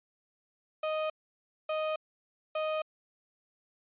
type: tone bursts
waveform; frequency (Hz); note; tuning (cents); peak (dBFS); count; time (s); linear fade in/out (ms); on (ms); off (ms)
35% pulse; 622.3; D#5; 0; -28; 3; 0.83-2.82; 5; 270; 590
effects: resampled to 8000 Hz